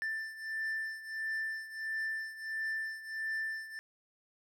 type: beating tone pair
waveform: triangle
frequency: 1773 / 1774.5 Hz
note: A6 / A6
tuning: +13 / +14 cents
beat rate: 1.5 Hz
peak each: -35 / -39 dBFS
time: 0.02-3.79 s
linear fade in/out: 0 ms
effects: none